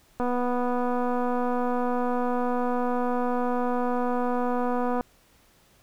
click train, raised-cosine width 1 ms, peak -15 dBFS, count 1184, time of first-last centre 0.2-5.009 s, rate 246 Hz, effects pink hiss -60 dBFS RMS until 5.82 s

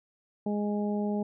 harmonic tone, 207.2 Hz, G#3, 4 cents flat, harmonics 1 / 2 / 3 / 4, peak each -28 / -34 / -38 / -40 dBFS, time 0.46-1.23 s, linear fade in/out 5 ms, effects none

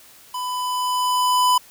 square tone with level ramp, 999 Hz, B5, 20 cents sharp, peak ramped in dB -26 to -14 dBFS, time 0.34-1.58 s, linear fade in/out 5 ms, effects white hiss -48 dBFS RMS until 1.7 s

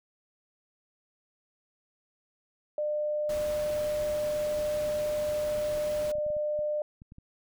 sine tone, 600 Hz, D5, 37 cents sharp, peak -27 dBFS, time 2.78-6.82 s, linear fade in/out 2 ms
pink noise, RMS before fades -42 dBFS, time 3.29-6.12 s, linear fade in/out 5 ms
clicks, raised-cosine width 5 ms, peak -36 dBFS, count 12, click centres 5.51 / 5.579 / 6.049 / 6.154 / 6.184 / 6.265 / 6.303 / 6.367 / 6.591 / 7.019 / 7.121 / 7.184 s
effects none

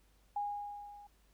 sine tone with level ramp, 820 Hz, G#5, 22 cents flat, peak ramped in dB -32 to -52 dBFS, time 0.36-1.07 s, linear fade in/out 5 ms, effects added 50 Hz sine -67 dBFS peak until 1.33 s + pink hiss -72 dBFS RMS until 1.33 s

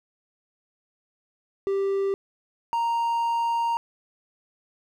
triangle tone pair in turn, 392.6 / 930.8 Hz, G4 / A#5, +3 / -3 cents, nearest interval octave + minor third, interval 1494 cents, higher second, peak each -20 dBFS, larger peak neither, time 1.67-2.14 / 2.73-3.77 s, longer second, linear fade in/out 0 ms, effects none

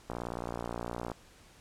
click train, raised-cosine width 1 ms, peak -22 dBFS, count 61, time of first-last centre 0.1-1.117 s, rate 59 Hz, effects pink hiss -58 dBFS RMS until 1.6 s + low-pass 10000 Hz 12 dB/octave

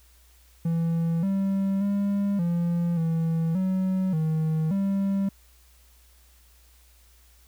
triangle tone with pitch steps, 166.1 / 194.8 / 200.7 / 171.5 / 163.6 / 187.8 / 158 / 196.3 Hz, E3 / G3 / G3 / F3 / E3 / F#3 / D#3 / G3, +13 / -11 / +41 / -31 / -13 / +26 / +27 / +3 cents, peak -20 dBFS, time 0.65-5.29 s, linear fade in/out 5 ms, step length 580 ms, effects added 60 Hz sine -55 dBFS peak until 7.47 s + white hiss -60 dBFS RMS until 7.47 s

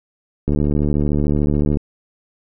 click train, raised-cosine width 3 ms, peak -6 dBFS, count 96, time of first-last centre 0.48-1.771 s, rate 73.6 Hz, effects none

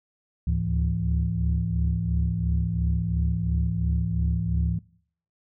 sine tone cluster, 70.4 / 73.3 / 107.4 / 167.8 Hz, C#2 / D2 / A2 / E3, +27 / -3 / -41 / +31 cents, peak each -27 dBFS, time 0.47-4.79 s, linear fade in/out 5 ms, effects noise-tail reverb RT60 0.6 s tail -23 dB re dry + tanh soft clip ceiling -13 dBFS

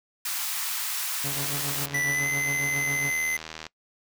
white high-pass noise, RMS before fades -30 dBFS, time 0.25-1.86 s, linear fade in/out 5 ms, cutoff 880 Hz, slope 24 dB/octave
sawtooth tone with tremolo, 141.5 Hz, C#3, 36 cents sharp, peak -26 dBFS, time 1.24-3.1 s, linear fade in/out 5 ms, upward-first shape triangle, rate 7.3 Hz, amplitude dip 75%
click train, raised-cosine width 0.2 ms, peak -19 dBFS, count 188, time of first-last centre 1.32-3.666 s, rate 79.7 Hz
square tone with pitch glide, 1975.5 to 2049 Hz, B6 to C7, 0 to -37 cents, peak -25 dBFS, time 1.94-3.37 s, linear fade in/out 5 ms, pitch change +63 cents, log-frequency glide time 2.09-2.27 s
effects noise-tail reverb RT60 0.1 s tail -22 dB re dry

